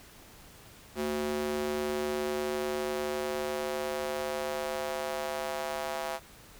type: tone with high-pass filter sweep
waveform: square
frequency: 74.3 Hz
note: D2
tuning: 21 cents sharp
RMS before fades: -33 dBFS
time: 0.95-6.2 s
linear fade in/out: 50 ms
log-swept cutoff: 300 to 680 Hz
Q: 2.2
effects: pink hiss -53 dBFS RMS until 6.59 s